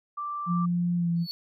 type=tone; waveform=sine; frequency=1174.7 Hz; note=D6; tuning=in tune; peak=-30 dBFS; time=0.17-0.66 s; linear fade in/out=10 ms
type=tone with pitch glide; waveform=sine; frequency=174.61 to 169.74 Hz; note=F3 to F3; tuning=0 to -49 cents; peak=-23 dBFS; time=0.46-1.27 s; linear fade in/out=50 ms; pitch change=-49 cents; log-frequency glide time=0.96-1.1 s
type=tone with exponential growth; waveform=triangle; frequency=4435 Hz; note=C#8; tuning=in tune; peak=-27 dBFS; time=1.16-1.31 s; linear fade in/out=0 ms; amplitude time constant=31 ms
effects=none